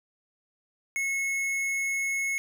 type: tone with tanh clipping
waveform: sine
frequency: 2184 Hz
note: C#7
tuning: 26 cents flat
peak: -28 dBFS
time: 0.96-2.38 s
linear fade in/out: 0 ms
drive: 14 dB
effects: none